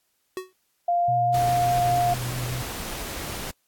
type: tone with exponential decay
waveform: square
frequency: 372 Hz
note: F#4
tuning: 9 cents sharp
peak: -26 dBFS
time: 0.37-0.53 s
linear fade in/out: 1 ms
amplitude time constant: 34 ms
type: tone with pitch glide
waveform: sine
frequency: 697 to 705.5 Hz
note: F5 to F5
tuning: -4 to +17 cents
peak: -19 dBFS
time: 0.88-2.14 s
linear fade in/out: 5 ms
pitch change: +21 cents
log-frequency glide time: 1.04-1.11 s
type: tone with vibrato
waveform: sine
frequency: 123.47 Hz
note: B2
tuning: in tune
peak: -28 dBFS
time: 1.08-2.62 s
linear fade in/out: 5 ms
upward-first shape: square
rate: 4.9 Hz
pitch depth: 22 cents each way
type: noise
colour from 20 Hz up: pink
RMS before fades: -33 dBFS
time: 1.34-3.51 s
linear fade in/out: 5 ms
effects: white hiss -71 dBFS RMS until 3.67 s + AAC 64 kbps